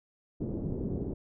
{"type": "low-pass noise", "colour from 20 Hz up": "white", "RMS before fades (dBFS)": -34, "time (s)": [0.4, 1.14], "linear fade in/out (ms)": 10, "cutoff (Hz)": 370, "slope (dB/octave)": 24, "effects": []}